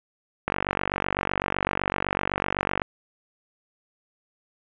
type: click train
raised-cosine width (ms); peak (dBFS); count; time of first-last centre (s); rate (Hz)
0.5; -8; 113; 0.48-2.818; 47.9
effects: resampled to 8000 Hz + 8-bit